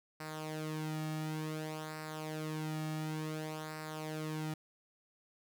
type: tone with flanger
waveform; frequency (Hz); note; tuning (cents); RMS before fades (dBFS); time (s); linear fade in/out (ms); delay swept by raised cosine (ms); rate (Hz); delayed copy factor
sawtooth; 155.56; D#3; 0; -40; 0.2-4.54; 5; 0.3 to 2; 0.56; -0.65
effects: none